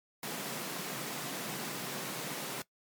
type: high-pass noise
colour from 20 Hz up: pink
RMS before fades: -39 dBFS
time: 0.23-2.62 s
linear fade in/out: 2 ms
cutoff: 130 Hz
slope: 96 dB/octave
effects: noise-tail reverb RT60 0.1 s tail -19 dB re dry + MP3 96 kbps

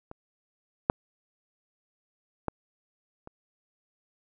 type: clicks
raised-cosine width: 1 ms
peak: -27 / -6 / -14 / -29 dBFS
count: 4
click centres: 0.114 / 0.899 / 2.483 / 3.274 s
effects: none

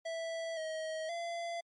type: tone with pitch steps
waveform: square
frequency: 658 / 634 / 682 Hz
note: E5 / D#5 / F5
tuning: -3 / +32 / -41 cents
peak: -37 dBFS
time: 0.05-1.61 s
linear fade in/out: 10 ms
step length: 520 ms
effects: low-pass 7000 Hz 12 dB/octave + MP3 48 kbps

